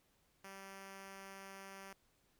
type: tone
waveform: 5% pulse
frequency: 194.5 Hz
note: G3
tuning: 13 cents flat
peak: -39 dBFS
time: 0.44-1.93 s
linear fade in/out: 2 ms
effects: pink hiss -75 dBFS RMS until 2.39 s